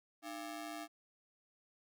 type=ring-modulated tone; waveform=sawtooth; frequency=495.7 Hz; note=B4; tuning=6 cents sharp; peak=-36 dBFS; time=0.22-0.88 s; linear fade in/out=50 ms; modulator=191 Hz; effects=none